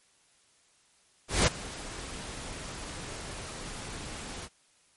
pink noise with ADSR envelope, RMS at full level -21 dBFS, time 1.28-4.49 s, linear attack 190 ms, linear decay 15 ms, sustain -19 dB, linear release 49 ms, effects white hiss -65 dBFS RMS until 4.96 s + MP3 48 kbps

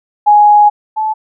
sine tone pair in turn, 833 / 867.7 Hz, G#5 / A5, +5 / -24 cents, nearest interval minor second, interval 71 cents, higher second, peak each -3 / -12 dBFS, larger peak first, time 0.26-0.7 / 0.96-1.14 s, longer first, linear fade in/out 20 ms, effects none

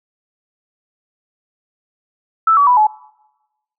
sine tone with pitch steps, 1318.5 / 1141.2 / 987.8 / 854.9 Hz, E6 / C#6 / B5 / G#5, 0 / +50 / 0 / +50 cents, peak -8 dBFS, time 2.47-2.87 s, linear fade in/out 5 ms, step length 100 ms, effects noise-tail reverb RT60 1.0 s tail -24 dB re dry

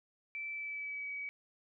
sine tone with pitch glide, 2325 to 2272 Hz, D7 to C#7, -18 to +42 cents, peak -38 dBFS, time 0.35-1.29 s, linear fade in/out 0 ms, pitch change -40 cents, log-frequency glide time 0.5-1.1 s, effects none

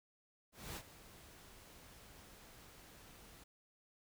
pink noise with ADSR envelope, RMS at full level -45 dBFS, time 0.52-3.44 s, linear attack 240 ms, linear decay 58 ms, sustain -14 dB, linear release 8 ms, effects none

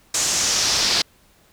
brown noise with band-pass filter sweep, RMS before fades -20 dBFS, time 0.14-1.02 s, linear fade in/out 5 ms, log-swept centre 7200 to 4600 Hz, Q 2.8, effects pink hiss -56 dBFS RMS until 1.52 s

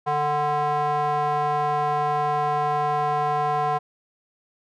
square tone with band-pass filter, 148.2 Hz, D3, 16 cents sharp, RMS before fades -23 dBFS, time 0.06-3.79 s, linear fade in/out 20 ms, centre 870 Hz, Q 5.1, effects none

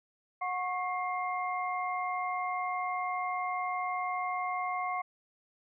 sine tone cluster, 729 / 1097 / 2112 Hz, F#5 / C#6 / C7, -26 / -18 / +16 cents, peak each -34 / -34 / -39 dBFS, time 0.41-5.02 s, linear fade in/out 10 ms, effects none

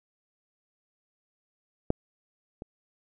clicks, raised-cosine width 2 ms, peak -10 / -25 dBFS, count 2, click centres 1.904 / 2.621 s, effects none

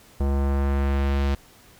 square tone with low-pass filter sweep, 69.3 Hz, C#2, in tune, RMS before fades -22 dBFS, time 0.2-1.35 s, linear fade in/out 5 ms, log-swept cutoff 770 to 4600 Hz, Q 0.87, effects pink hiss -52 dBFS RMS until 1.79 s

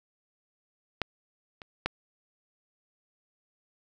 clicks, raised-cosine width 0.3 ms, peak -11 / -27 / -11 dBFS, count 3, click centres 1.017 / 1.618 / 1.86 s, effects none

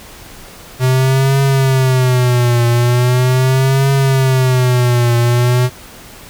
square tone with vibrato, 127.6 Hz, C3, 43 cents flat, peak -10 dBFS, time 0.79-5.7 s, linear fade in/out 50 ms, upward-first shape triangle, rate 0.4 Hz, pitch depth 130 cents each way, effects pink hiss -36 dBFS RMS until 6.29 s

